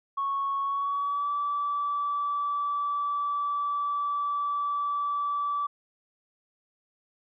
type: tone with pitch glide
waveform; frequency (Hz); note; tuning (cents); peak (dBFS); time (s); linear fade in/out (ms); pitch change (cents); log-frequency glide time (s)
sine; 1105 to 1156.6; C#6 to D6; -6 to -27; -25; 0.17-5.67; 10; +79; 0.62-1.3
effects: tanh soft clip ceiling -21 dBFS